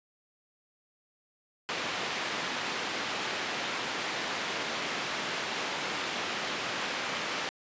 white band-pass noise, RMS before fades -34 dBFS, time 1.69-7.49 s, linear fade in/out 0 ms, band 190 to 3000 Hz, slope 12 dB/octave, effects resampled to 16000 Hz

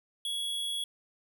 square tone, 3350 Hz, G#7, 14 cents sharp, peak -32 dBFS, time 0.25-0.84 s, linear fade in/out 2 ms, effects none

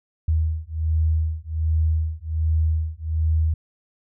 sine beating tone pair, 78.8 / 80.1 Hz, D#2 / E2, +23 / -49 cents, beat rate 1.3 Hz, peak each -22 dBFS, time 0.28-3.54 s, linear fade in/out 5 ms, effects none

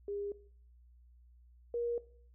sine tone pair in turn, 405.2 / 474.1 Hz, G#4 / A#4, -43 / +29 cents, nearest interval minor third, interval 272 cents, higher second, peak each -36 / -32 dBFS, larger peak second, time 0.08-0.32 / 1.74-1.98 s, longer neither, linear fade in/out 2 ms, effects noise-tail reverb RT60 0.5 s tail -17 dB re dry + added 60 Hz sine -58 dBFS peak until 2.34 s

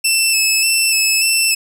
15% pulse tone with vibrato, 2637 Hz, E7, in tune, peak -5 dBFS, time 0.04-1.55 s, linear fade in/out 10 ms, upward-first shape square, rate 1.7 Hz, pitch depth 24 cents each way, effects none

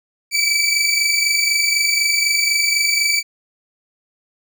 20% pulse tone pair together, 2294 / 2318 Hz, D7 / D7, -41 / -23 cents, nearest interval unison, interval 18 cents, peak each -13 dBFS, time 0.31-3.23 s, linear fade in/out 50 ms, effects none

